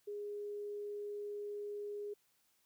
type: tone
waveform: sine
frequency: 412.3 Hz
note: G#4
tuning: 13 cents flat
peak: -40 dBFS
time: 0.07-2.14 s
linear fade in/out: 10 ms
effects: white hiss -75 dBFS RMS until 2.65 s